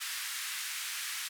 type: band-pass noise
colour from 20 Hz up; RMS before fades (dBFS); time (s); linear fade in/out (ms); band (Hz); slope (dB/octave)
pink; -38; 0-1.29; 20; 1500 to 14000; 24
effects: none